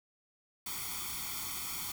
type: noise with comb filter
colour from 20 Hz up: white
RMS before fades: -39 dBFS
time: 0.66-1.92 s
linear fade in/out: 5 ms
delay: 0.89 ms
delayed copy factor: +1
effects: none